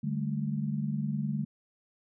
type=chord; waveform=sine; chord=D suspended fourth; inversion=none; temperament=equal with one note detuned; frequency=146.83 / 196 / 215.7 Hz; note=D3 / G3 / A3; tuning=0 / 0 / -34 cents; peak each=-32 / -35 / -33 dBFS; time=0.03-1.45 s; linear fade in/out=10 ms; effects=none